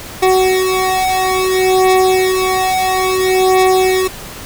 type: beating tone pair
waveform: 25% pulse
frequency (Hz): 373.8 / 374.39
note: F#4 / F#4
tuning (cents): +18 / +20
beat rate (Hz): 0.59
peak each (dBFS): -10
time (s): 0.22-4.08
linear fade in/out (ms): 10
effects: pink hiss -30 dBFS RMS until 4.45 s